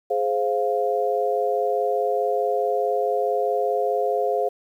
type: chord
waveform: sine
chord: F minor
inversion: first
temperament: just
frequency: 419.1 / 523.8 / 698.5 Hz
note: Ab4 / C5 / F5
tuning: +16 / +2 / 0 cents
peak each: -24 dBFS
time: 0.1-4.49 s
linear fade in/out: 10 ms
effects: 9-bit